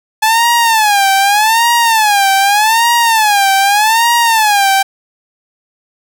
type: tone with vibrato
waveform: sawtooth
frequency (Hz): 858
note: A5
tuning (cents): -44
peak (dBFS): -4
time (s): 0.22-4.83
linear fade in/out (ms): 10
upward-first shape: sine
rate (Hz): 0.83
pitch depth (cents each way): 170
effects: none